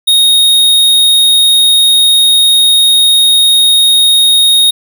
square tone, 3729 Hz, A#7, in tune, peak -5 dBFS, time 0.07-4.71 s, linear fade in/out 10 ms, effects none

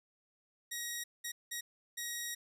10% pulse tone bursts at uneven times, 1895 Hz, A#6, 28 cents sharp, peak -29 dBFS, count 4, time 0.71-1.04 / 1.24-1.32 / 1.51-1.61 / 1.97-2.35 s, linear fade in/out 10 ms, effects none

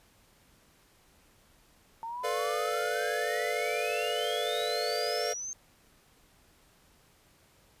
sine exponential sweep, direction up, 899 to 6400 Hz, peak -35 dBFS, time 2.03-5.53 s, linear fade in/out 0 ms
square chord, B half-diminished seventh, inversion third, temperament equal, 440 / 493.9 / 587.3 / 698.5 Hz, A4 / B4 / D5 / F5, 0 / 0 / 0 / 0 cents, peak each -36 dBFS, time 2.23-5.34 s, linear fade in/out 20 ms
effects pink hiss -63 dBFS RMS until 7.8 s + resampled to 32000 Hz

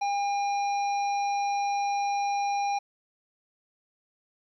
harmonic tone, 806 Hz, G5, 48 cents sharp, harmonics 1 / 3 / 5 / 7, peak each -25 / -38 / -45 / -44 dBFS, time 0.01-2.79 s, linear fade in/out 10 ms, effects 11-bit

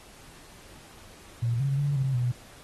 sine tone with pitch steps, 117.5 / 137.6 / 143.1 / 133.7 / 122.9 Hz, A#2 / C#3 / D3 / C3 / B2, +14 / -12 / -45 / +38 / -8 cents, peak -23 dBFS, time 1.42-2.32 s, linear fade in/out 10 ms, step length 180 ms, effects pink hiss -51 dBFS RMS until 2.63 s + AAC 32 kbps

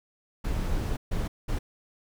brown noise bursts at uneven times, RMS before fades -28 dBFS, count 3, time 0.44-0.97 / 1.11-1.28 / 1.48-1.59 s, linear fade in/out 10 ms, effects none

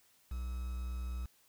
triangle tone with quantisation, 62.1 Hz, B1, 10 cents sharp, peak -34 dBFS, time 0.31-1.26 s, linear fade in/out 5 ms, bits 9, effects white hiss -68 dBFS RMS until 1.48 s

